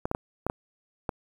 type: clicks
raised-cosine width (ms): 1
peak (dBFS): -14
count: 6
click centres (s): 0.055 / 0.114 / 0.149 / 0.466 / 0.499 / 1.092
effects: 8-bit